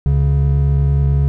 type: tone pair together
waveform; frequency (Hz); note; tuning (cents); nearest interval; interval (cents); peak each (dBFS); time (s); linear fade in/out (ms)
triangle; 70.77 / 139.8; C#2 / C#3; +36 / +15; octave; 1179; -12; 0.06-1.28; 0
effects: none